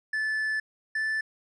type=tone pair in turn; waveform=triangle; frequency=1743 / 1755.1 Hz; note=A6 / A6; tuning=-17 / -5 cents; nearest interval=unison; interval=12 cents; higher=second; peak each=-24 dBFS; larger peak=neither; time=0.13-0.6 / 0.95-1.21 s; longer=first; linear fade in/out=5 ms; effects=resampled to 22050 Hz